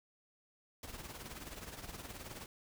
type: noise with tremolo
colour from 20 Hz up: pink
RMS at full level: -45 dBFS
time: 0.83-2.46 s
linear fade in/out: 2 ms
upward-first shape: triangle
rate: 19 Hz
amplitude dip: 70%
effects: none